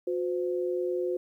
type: tone pair together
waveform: sine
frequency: 361.1 / 512.1 Hz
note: F#4 / C5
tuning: -42 / -37 cents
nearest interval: tritone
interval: 605 cents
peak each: -28 / -32 dBFS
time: 0.07-1.17 s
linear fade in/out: 5 ms
effects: 11-bit